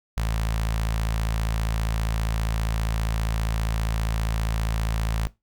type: tone with notch filter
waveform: sawtooth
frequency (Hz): 55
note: A1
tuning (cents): 0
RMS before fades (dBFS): -25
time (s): 0.17-5.27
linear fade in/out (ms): 0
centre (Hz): 330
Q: 0.62
effects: noise-tail reverb RT60 0.2 s tail -19 dB re dry